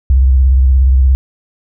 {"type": "tone with vibrato", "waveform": "sine", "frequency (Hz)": 65.41, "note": "C2", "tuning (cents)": 0, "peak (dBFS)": -5, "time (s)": [0.1, 1.15], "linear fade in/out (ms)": 0, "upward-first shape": "triangle", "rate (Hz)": 17, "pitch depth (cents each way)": 120, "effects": []}